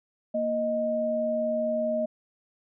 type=tone pair together; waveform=sine; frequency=233.1 / 622.3 Hz; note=A#3 / D#5; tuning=0 / 0 cents; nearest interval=octave + perfect fourth; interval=1700 cents; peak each=-31 / -25 dBFS; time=0.34-2.06 s; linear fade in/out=10 ms; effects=none